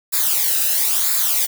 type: noise with flanger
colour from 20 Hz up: blue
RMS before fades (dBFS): -18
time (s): 0.12-1.47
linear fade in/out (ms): 20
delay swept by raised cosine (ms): 0.33 to 0.92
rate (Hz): 1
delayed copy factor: -0.7
effects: none